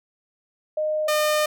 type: tone pair in turn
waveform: sine / sawtooth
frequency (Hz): 615 / 606.9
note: D#5 / D#5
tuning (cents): -20 / -43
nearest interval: unison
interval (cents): 23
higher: first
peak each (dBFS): -21 / -15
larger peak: second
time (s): 0.77-1.08 / 1.08-1.46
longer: second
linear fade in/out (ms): 5
effects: none